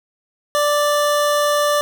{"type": "tone", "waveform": "25% pulse", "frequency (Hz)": 587.3, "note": "D5", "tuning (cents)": 0, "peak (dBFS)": -11, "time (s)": [0.55, 1.81], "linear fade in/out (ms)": 0, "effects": []}